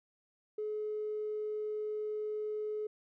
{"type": "tone with tanh clipping", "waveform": "triangle", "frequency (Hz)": 425.6, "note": "G#4", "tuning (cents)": 42, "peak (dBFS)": -34, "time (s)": [0.58, 2.87], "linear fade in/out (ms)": 5, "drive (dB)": 4, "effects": []}